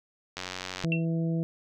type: click train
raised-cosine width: 0.2 ms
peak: -17 dBFS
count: 45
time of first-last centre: 0.37-0.847 s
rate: 92.3 Hz
type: harmonic tone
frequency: 164.81 Hz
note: E3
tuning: in tune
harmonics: 1 / 2 / 3 / 4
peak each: -26 / -34 / -39 / -43 dBFS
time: 0.84-1.43 s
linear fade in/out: 0 ms
type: tone with exponential decay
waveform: sine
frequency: 2710 Hz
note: E7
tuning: 47 cents sharp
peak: -23 dBFS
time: 0.92-1.05 s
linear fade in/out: 1 ms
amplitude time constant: 28 ms
effects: none